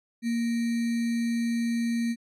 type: tone with sample-and-hold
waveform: sine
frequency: 233.1 Hz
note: A#3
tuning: in tune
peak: -24 dBFS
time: 0.22-2.16 s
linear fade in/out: 50 ms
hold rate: 2100 Hz
effects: low-pass 11000 Hz 12 dB/octave